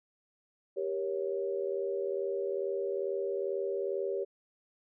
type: chord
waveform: sine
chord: G diminished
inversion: none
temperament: equal with one note detuned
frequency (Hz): 392 / 472.1 / 554.4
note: G4 / Bb4 / Db5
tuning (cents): 0 / +22 / 0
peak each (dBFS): -33 / -37 / -36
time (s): 0.76-4.25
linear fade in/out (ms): 20
effects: none